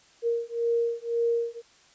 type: beating tone pair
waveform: sine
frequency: 466.2 / 468.1 Hz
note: A#4 / A#4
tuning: 0 / +7 cents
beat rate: 1.9 Hz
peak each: -27 dBFS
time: 0.22-1.62 s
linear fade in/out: 50 ms
effects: white hiss -58 dBFS RMS until 1.94 s + resampled to 16000 Hz